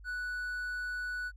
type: tone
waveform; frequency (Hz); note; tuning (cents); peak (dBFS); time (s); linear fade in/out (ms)
triangle; 1480; F#6; 0; -32; 0.04-1.32; 50
effects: added 50 Hz sine -48 dBFS peak until 1.36 s + MP3 64 kbps